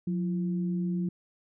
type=tone pair together; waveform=sine; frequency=179.2 / 337.7 Hz; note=F3 / E4; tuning=+45 / +42 cents; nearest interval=major seventh; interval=1097 cents; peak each=-27 / -38 dBFS; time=0.07-1.09 s; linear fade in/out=5 ms; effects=none